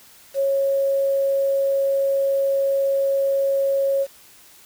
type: tone with quantisation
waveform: sine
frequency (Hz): 549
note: C#5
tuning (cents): -17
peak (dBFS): -17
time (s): 0.34-4.07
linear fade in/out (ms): 50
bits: 7
effects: white hiss -49 dBFS RMS until 4.65 s